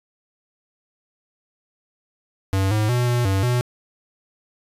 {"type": "tone with pitch steps", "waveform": "square", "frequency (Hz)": [96.4, 107.2, 122.6, 121.5, 96.7, 123], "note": ["G2", "A2", "B2", "B2", "G2", "B2"], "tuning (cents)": [-28, -45, -12, -28, -23, -7], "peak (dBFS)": -18, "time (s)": [2.53, 3.61], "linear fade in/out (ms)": 0, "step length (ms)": 180, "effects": ["resampled to 32000 Hz", "9-bit"]}